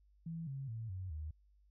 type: tone with pitch steps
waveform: sine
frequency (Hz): 164.81 / 136.21 / 112.57 / 93.03 / 76.89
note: E3 / C#3 / A2 / F#2 / D#2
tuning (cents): 0 / -30 / +40 / +10 / -20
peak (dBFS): -40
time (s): 0.26-1.31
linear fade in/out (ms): 5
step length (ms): 210
effects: added 50 Hz sine -65 dBFS peak until 1.7 s